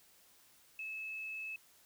sine tone, 2600 Hz, E7, 24 cents flat, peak -40 dBFS, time 0.79-1.56 s, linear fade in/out 2 ms, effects white hiss -65 dBFS RMS until 1.85 s

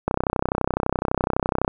click train, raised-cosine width 1 ms, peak -6 dBFS, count 52, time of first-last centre 0.08-1.679 s, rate 31.9 Hz, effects none

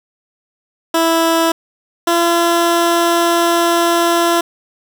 15% pulse tone pair in turn, 329.6 / 340.4 Hz, E4 / F4, 0 / -44 cents, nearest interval minor second, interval 56 cents, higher second, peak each -5 dBFS, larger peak neither, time 0.94-1.52 / 2.07-4.41 s, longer second, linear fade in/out 5 ms, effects none

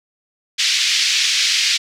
white band-pass noise, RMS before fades -17 dBFS, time 0.58-1.78 s, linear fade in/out 20 ms, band 2100 to 5500 Hz, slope 24 dB/octave, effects none

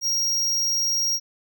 square tone, 5620 Hz, F8, 10 cents sharp, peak -21 dBFS, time 0.01-1.2 s, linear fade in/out 50 ms, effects none

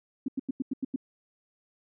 sine tone bursts, 265 Hz, C4, 22 cents sharp, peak -26 dBFS, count 7, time 0.26-0.961 s, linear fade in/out 5 ms, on 23 ms, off 90 ms, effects none

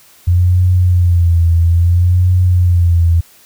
sine tone with vibrato, 87.31 Hz, F2, in tune, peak -7 dBFS, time 0.27-3.21 s, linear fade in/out 10 ms, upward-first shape sine, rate 0.6 Hz, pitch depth 70 cents each way, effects white hiss -45 dBFS RMS until 3.45 s

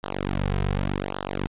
sawtooth tone with flanger, 48 Hz, G1, 36 cents flat, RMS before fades -27 dBFS, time 0.03-1.47 s, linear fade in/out 0 ms, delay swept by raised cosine 0.42 to 3.52 ms, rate 0.86 Hz, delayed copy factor -1, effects resampled to 8000 Hz

